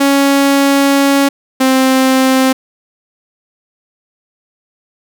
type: tone pair in turn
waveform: sawtooth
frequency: 277.9 / 262.3 Hz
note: C#4 / C4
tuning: +4 / +4 cents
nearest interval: minor second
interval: 100 cents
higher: first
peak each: -4 dBFS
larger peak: neither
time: 0-1.29 / 1.6-2.53 s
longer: first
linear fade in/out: 10 ms
effects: none